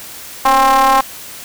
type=ring-modulated tone; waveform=square; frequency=130.81 Hz; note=C3; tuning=in tune; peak=-6 dBFS; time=0.45-1.01 s; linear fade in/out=5 ms; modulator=934 Hz; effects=white hiss -32 dBFS RMS until 1.44 s